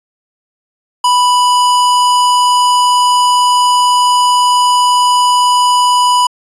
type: tone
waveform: square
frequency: 987.8 Hz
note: B5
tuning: in tune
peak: -8 dBFS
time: 1.04-6.27 s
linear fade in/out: 5 ms
effects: resampled to 24000 Hz